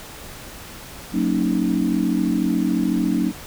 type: chord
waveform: sine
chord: D# minor seventh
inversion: first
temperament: equal with one note detuned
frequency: 185 / 228.8 / 277.2 / 311.1 Hz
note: F#3 / A#3 / C#4 / D#4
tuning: 0 / -32 / 0 / 0 cents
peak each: -23 dBFS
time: 1.12-3.33 s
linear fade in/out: 50 ms
effects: pink hiss -38 dBFS RMS until 3.46 s